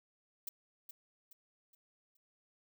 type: noise with echo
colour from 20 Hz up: violet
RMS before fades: -40 dBFS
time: 0.47-0.49 s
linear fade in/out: 5 ms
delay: 420 ms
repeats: 4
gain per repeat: -8 dB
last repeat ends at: 2.17 s
effects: none